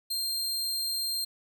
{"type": "tone", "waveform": "sawtooth", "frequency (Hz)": 4186, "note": "C8", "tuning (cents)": 0, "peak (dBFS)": -26, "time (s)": [0.1, 1.25], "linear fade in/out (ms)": 10, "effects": []}